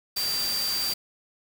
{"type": "tone in noise", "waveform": "sine", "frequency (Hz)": 4699, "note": "D8", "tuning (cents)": 0, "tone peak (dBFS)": -26, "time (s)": [0.16, 0.94], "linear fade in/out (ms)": 10, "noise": "white", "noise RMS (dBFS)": -32, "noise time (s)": [0.16, 0.94], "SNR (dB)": 3, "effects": []}